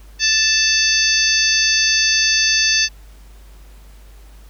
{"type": "harmonic tone with a mistuned harmonic", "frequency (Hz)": 880, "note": "A5", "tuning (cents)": 0, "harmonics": [2, 3, 4, 5, 6, 7], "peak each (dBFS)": [-21, -20, -24, -18, -22, -19], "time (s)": [0.19, 2.89], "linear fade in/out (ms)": 50, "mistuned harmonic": 5, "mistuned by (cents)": 65, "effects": ["added 50 Hz sine -39 dBFS peak until 4.49 s", "pink hiss -51 dBFS RMS until 4.49 s"]}